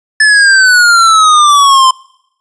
square exponential sweep, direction down, 1745 to 1033 Hz, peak -4 dBFS, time 0.2-1.91 s, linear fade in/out 5 ms, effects noise-tail reverb RT60 0.8 s tail -26 dB re dry + resampled to 22050 Hz

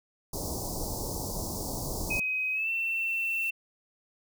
pink band-stop noise, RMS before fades -34 dBFS, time 0.33-2.2 s, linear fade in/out 5 ms, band 960 to 4700 Hz, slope 48 dB/octave
violet noise with exponential growth, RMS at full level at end -44 dBFS, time 1.06-3.5 s, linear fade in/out 2 ms, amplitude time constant 530 ms
sine tone with pitch glide, 2525 to 2691 Hz, D#7 to E7, +25 to +35 cents, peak -27 dBFS, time 2.1-3.51 s, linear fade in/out 10 ms, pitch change +110 cents, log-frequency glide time 2.53-2.7 s
effects none

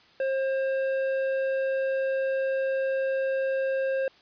triangle tone with hard clipping, 534 Hz, C5, 35 cents sharp, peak -26 dBFS, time 0.2-4.08 s, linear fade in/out 2 ms, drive 12 dB, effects white hiss -57 dBFS RMS until 4.21 s + resampled to 11025 Hz

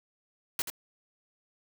white noise with echo, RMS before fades -30 dBFS, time 0.59-0.62 s, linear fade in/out 2 ms, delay 81 ms, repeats 1, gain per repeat -8 dB, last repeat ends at 0.701 s, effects none

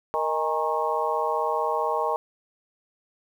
harmonic tone with a mistuned harmonic, 155.56 Hz, D#3, in tune, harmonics 3 / 4 / 5 / 6 / 7, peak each -29 / -29 / -29 / -29 / -29 dBFS, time 0.14-2.16 s, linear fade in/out 0 ms, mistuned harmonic 5, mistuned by +87 cents, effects 9-bit

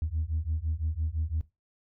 sine beating tone pair, 76.2 / 82.1 Hz, D#2 / E2, -36 / -6 cents, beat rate 5.9 Hz, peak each -30 dBFS, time 0.02-1.41 s, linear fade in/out 0 ms, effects noise-tail reverb RT60 0.2 s tail -17 dB re dry + tanh soft clip ceiling -22 dBFS

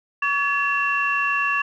sine tone cluster, 1134 / 1707 / 2717 Hz, C#6 / G#6 / F7, +39 / +47 / -48 cents, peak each -23 dBFS, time 0.22-1.62 s, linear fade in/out 5 ms, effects tanh soft clip ceiling -9 dBFS

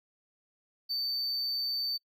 triangle tone, 4564 Hz, C#8, 50 cents sharp, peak -29 dBFS, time 0.89-1.98 s, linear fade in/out 20 ms, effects noise-tail reverb RT60 0.1 s tail -25 dB re dry

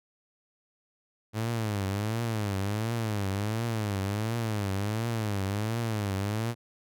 sawtooth tone with vibrato, 106.3 Hz, G#2, 41 cents sharp, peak -24 dBFS, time 1.33-6.55 s, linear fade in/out 50 ms, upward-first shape triangle, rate 1.4 Hz, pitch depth 190 cents each way, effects none

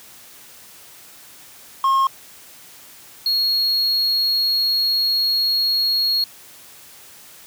triangle tone pair in turn, 1076 / 4304 Hz, C6 / C8, +48 / +48 cents, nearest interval 2 octaves, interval 2400 cents, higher second, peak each -12 / -15 dBFS, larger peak first, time 1.84-2.07 / 3.26-6.24 s, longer second, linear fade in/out 2 ms, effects white hiss -44 dBFS RMS until 7.46 s + high-pass 60 Hz 12 dB/octave

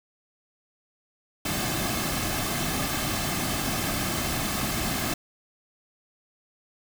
pink noise with comb filter, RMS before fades -28 dBFS, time 1.45-5.14 s, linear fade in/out 5 ms, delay 2.1 ms, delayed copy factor -0.55, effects none

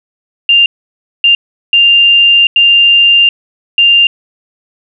sine tone bursts at uneven times, 2794 Hz, F7, in tune, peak -3 dBFS, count 5, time 0.49-0.66 / 1.24-1.35 / 1.73-2.47 / 2.56-3.29 / 3.78-4.07 s, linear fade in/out 2 ms, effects none

